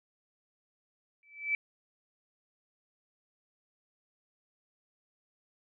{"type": "tone with exponential growth", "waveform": "sine", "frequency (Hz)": 2313, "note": "D7", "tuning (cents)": -27, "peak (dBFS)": -24, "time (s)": [1.23, 1.55], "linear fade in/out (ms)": 1, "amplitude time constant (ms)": 69, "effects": []}